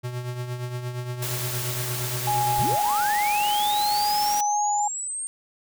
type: tone with tremolo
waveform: square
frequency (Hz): 123.47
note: B2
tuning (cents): 0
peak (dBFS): -27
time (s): 0.03-2.76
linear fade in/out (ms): 20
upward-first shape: triangle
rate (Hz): 8.6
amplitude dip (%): 60
type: noise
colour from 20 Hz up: white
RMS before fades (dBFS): -31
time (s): 1.22-4.41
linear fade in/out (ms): 5
type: tone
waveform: sine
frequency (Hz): 830.6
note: G#5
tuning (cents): 0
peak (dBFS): -21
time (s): 2.27-4.88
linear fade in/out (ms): 5
type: linear sweep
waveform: sine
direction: up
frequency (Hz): 32.7 to 8690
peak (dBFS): -28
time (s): 2.58-5.27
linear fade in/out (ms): 0
effects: none